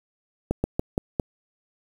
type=slowing click train; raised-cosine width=2 ms; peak=-9 dBFS; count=5; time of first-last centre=0.51-1.198 s; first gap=130 ms; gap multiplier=1.19; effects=7-bit